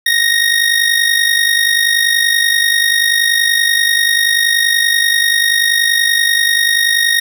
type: tone with amplitude modulation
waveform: 25% pulse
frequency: 1864.7 Hz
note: A#6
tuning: in tune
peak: -4 dBFS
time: 0.06-7.2 s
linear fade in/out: 5 ms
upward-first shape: sine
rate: 50.4 Hz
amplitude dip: 60%
effects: none